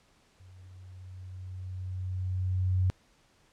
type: tone with level ramp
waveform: sine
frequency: 92.5 Hz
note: F#2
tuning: in tune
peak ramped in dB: -50 to -22 dBFS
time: 0.4-2.9 s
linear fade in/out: 0 ms
effects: pink hiss -65 dBFS RMS until 3.52 s + low-pass 8000 Hz 12 dB/octave

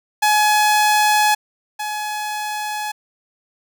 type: tone pair in turn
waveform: sawtooth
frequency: 845 / 845 Hz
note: G#5 / G#5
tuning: +30 / +30 cents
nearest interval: unison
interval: 0 cents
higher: neither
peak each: -9 / -19 dBFS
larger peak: first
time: 0.22-1.35 / 1.79-2.92 s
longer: neither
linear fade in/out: 10 ms
effects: none

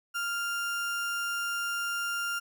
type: tone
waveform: 35% pulse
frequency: 1396.9 Hz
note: F6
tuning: in tune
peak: -28 dBFS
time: 0.14-2.4 s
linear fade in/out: 20 ms
effects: none

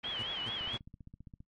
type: low-pass noise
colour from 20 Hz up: white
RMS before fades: -45 dBFS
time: 0.03-0.78 s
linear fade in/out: 10 ms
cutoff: 2900 Hz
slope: 24 dB/octave
type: tone with vibrato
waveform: sine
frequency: 3136 Hz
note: G7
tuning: in tune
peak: -35 dBFS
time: 0.04-0.77 s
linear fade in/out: 5 ms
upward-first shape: sine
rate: 4.6 Hz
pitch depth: 120 cents each way
type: tone bursts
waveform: sawtooth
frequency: 113.7 Hz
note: A#2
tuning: 43 cents flat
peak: -37 dBFS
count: 3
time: 0.19-0.77 s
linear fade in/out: 5 ms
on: 40 ms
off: 230 ms
type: click train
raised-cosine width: 5 ms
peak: -37 dBFS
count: 13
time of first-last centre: 0.61-1.405 s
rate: 15.1 Hz
effects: noise-tail reverb RT60 0.1 s tail -22 dB re dry + MP3 48 kbps

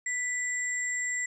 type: tone pair together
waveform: sine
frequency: 1975.5 / 7458 Hz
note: B6 / A#8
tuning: 0 / 0 cents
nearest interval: octave + major seventh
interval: 2300 cents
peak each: -30 / -33 dBFS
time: 0.06-1.26 s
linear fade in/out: 5 ms
effects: none

